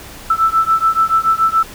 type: beating tone pair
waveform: sine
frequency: 1318.5 / 1325.5 Hz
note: E6 / E6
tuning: 0 / +9 cents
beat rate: 7 Hz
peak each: -14 dBFS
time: 0.3-1.63 s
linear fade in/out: 5 ms
effects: pink hiss -35 dBFS RMS until 1.74 s